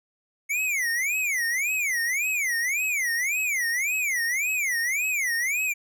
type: tone with vibrato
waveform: square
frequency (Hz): 2169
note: C#7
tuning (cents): -38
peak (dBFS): -24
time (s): 0.49-5.74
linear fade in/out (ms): 20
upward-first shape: sine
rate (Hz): 1.8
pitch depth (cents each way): 290
effects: none